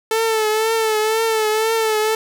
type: tone with vibrato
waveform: sawtooth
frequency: 440 Hz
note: A4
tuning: in tune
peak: -12 dBFS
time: 0.11-2.15 s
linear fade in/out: 2 ms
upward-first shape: triangle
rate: 2 Hz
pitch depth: 56 cents each way
effects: none